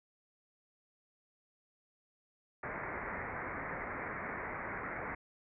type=low-pass noise; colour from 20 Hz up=white; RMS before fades=-41 dBFS; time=2.63-5.15 s; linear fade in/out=5 ms; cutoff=2200 Hz; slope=96 dB/octave; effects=none